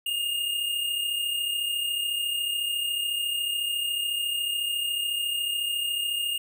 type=tone pair together; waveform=square; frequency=2800 / 2834 Hz; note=F7 / F7; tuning=+4 / +25 cents; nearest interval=unison; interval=21 cents; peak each=-36 / -27 dBFS; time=0.06-6.38 s; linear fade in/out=5 ms; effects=none